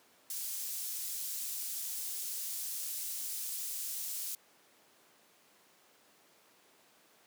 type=high-pass noise; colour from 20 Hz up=pink; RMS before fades=-39 dBFS; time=0.3-4.35 s; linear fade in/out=2 ms; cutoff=7600 Hz; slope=12 dB/octave; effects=pink hiss -64 dBFS RMS until 7.26 s + high-pass 300 Hz 12 dB/octave